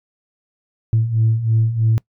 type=beating tone pair; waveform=sine; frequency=110 / 113.1 Hz; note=A2 / A2; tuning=0 / +48 cents; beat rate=3.1 Hz; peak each=-19 / -14 dBFS; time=0.93-1.98 s; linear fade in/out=0 ms; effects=noise-tail reverb RT60 0.1 s tail -24 dB re dry + tanh soft clip ceiling -8 dBFS